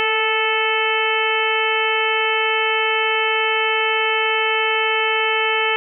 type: harmonic tone with a mistuned harmonic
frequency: 437.8 Hz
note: A4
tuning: 9 cents flat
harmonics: 1 / 2 / 3 / 4 / 5 / 6 / 7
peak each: -23 / -24 / -25 / -25 / -23 / -23 / -25 dBFS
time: 0-5.76 s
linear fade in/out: 0 ms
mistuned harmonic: 1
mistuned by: +25 cents
effects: none